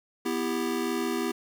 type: chord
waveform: square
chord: E minor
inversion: second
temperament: just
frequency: 247.2 / 329.6 / 395.6 Hz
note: B3 / E4 / G4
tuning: +2 / 0 / +16 cents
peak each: -32 dBFS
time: 0.25-1.32 s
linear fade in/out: 10 ms
effects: 9-bit